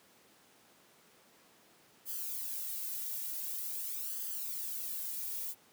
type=noise with flanger; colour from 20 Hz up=violet; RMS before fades=-39 dBFS; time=2.05-5.55 s; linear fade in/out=50 ms; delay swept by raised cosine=0.63 to 2.13 ms; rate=0.46 Hz; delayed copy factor=+0.85; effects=pink hiss -63 dBFS RMS until 5.72 s + high-pass 200 Hz 12 dB/octave